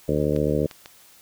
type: harmonic tone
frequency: 74.4 Hz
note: D2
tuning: 23 cents sharp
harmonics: 1 / 2 / 3 / 4 / 5 / 6 / 7 / 8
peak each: -31 / -26 / -29 / -27 / -30 / -26 / -27 / -32 dBFS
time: 0.08-0.67 s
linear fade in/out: 10 ms
type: clicks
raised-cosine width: 0.2 ms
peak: -21 dBFS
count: 3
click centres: 0.363 / 0.712 / 0.859 s
effects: white hiss -52 dBFS RMS until 1.21 s